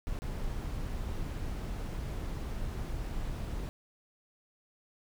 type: noise with dropouts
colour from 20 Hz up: brown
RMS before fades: -36 dBFS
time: 0.07-3.69 s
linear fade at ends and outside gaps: 0 ms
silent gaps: 0.189-0.22 s
effects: none